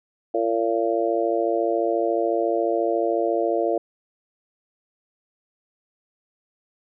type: harmonic tone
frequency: 114.1 Hz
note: A#2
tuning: 37 cents flat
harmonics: 3 / 4 / 5 / 6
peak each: -25 / -25 / -25 / -25 dBFS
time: 0.34-3.78 s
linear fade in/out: 5 ms
effects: none